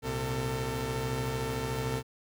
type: tone cluster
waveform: sawtooth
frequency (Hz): 64.3 / 116.4 / 129.9 / 448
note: C2 / A#2 / C3 / A4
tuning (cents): -30 / -2 / -12 / +31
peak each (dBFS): -36 / -35 / -30 / -31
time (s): 0.02-2.03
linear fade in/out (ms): 50
effects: none